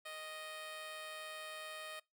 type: tone with amplitude modulation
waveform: 10% pulse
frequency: 622.3 Hz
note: D#5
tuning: in tune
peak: -35 dBFS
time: 0.05-2 s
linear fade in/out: 10 ms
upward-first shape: sine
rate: 160 Hz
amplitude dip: 40%
effects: noise-tail reverb RT60 0.2 s tail -23 dB re dry